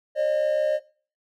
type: tone pair together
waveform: triangle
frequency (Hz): 542.6 / 609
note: C#5 / D#5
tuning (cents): -37 / -37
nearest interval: major second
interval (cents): 200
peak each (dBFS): -23 / -19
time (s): 0.15-0.8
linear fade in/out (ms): 50
effects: noise-tail reverb RT60 0.4 s tail -20 dB re dry + tanh soft clip ceiling -11 dBFS